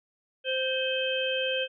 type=harmonic tone with a mistuned harmonic; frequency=522 Hz; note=C5; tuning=4 cents flat; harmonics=1 / 3 / 5 / 6; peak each=-29 / -35 / -33 / -31 dBFS; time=0.44-1.68 s; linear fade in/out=50 ms; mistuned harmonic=5; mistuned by=-26 cents; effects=none